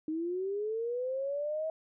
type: linear sweep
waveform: sine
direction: up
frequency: 307 to 643 Hz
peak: -31 dBFS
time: 0.08-1.7 s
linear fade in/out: 2 ms
effects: none